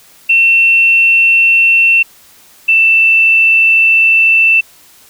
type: tone pair in turn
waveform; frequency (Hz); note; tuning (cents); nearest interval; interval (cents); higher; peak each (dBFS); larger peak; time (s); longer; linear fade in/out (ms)
sine; 2700 / 2666; E7 / E7; +41 / +19; unison; 22; first; -5; neither; 0.29-2.03 / 2.68-4.61; second; 10
effects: white hiss -43 dBFS RMS until 5.09 s